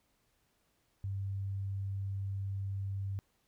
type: tone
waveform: sine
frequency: 98 Hz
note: G2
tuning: in tune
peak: -34 dBFS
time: 1.04-3.19 s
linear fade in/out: 0 ms
effects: pink hiss -75 dBFS RMS until 3.47 s